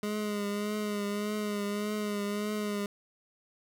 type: tone with vibrato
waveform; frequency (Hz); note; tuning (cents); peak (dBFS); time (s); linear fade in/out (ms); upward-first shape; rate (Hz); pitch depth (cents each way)
25% pulse; 207.5; G#3; -1; -27; 0.03-2.86; 2; triangle; 1.7; 42
effects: none